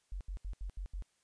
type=tone bursts; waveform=sine; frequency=46.51 Hz; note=F#1; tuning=10 cents sharp; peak=-37 dBFS; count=6; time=0.12-1.023 s; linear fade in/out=0 ms; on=88 ms; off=75 ms; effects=white hiss -75 dBFS RMS until 1.23 s + resampled to 22050 Hz